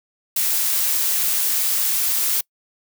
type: noise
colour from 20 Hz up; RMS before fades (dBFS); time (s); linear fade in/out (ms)
blue; -20; 0.36-2.41; 5
effects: noise-tail reverb RT60 0.1 s tail -26 dB re dry